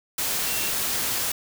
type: tone in noise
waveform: sine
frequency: 2727 Hz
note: F7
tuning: 42 cents flat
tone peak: -34 dBFS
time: 0.47-0.69 s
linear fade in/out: 5 ms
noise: white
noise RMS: -26 dBFS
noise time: 0.18-1.32 s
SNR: -11 dB
effects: none